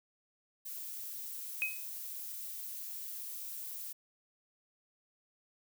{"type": "noise", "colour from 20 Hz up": "violet", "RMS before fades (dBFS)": -43, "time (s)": [0.65, 3.93], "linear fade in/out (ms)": 10}
{"type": "tone with exponential decay", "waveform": "sine", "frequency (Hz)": 2534, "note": "D#7", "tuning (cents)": 31, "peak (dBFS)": -27, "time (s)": [1.62, 1.86], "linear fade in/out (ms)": 0, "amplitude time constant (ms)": 51}
{"effects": []}